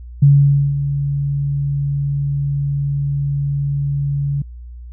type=tone with ADSR envelope; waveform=sine; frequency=141.3 Hz; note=C#3; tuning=34 cents sharp; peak=-5 dBFS; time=0.22-4.42 s; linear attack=8 ms; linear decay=510 ms; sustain=-11 dB; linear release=4 ms; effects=added 60 Hz sine -31 dBFS peak until 4.92 s